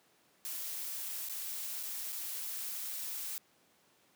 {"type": "noise with dropouts", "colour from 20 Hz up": "blue", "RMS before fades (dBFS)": -40, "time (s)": [0.45, 3.38], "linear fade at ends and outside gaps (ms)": 0, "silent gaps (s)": [[1.287, 1.296], [1.829, 1.834], [2.122, 2.127]], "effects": ["pink hiss -68 dBFS RMS until 4.15 s", "high-pass 200 Hz 12 dB/octave"]}